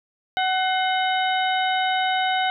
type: harmonic tone with a mistuned harmonic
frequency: 750 Hz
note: F#5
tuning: 23 cents sharp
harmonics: 1 / 2 / 3 / 4 / 5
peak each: -21 / -27 / -30 / -30 / -31 dBFS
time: 0.37-2.5 s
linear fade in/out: 0 ms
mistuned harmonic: 3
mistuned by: -96 cents
effects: none